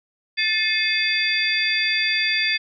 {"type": "tone cluster", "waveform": "sine", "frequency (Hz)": [1761, 2140, 2540, 3484, 4719], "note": ["A6", "C7", "D#7", "A7", "D8"], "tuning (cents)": [1, 38, 35, -18, 7], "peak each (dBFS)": -25, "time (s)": [0.37, 2.58], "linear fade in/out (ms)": 20, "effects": []}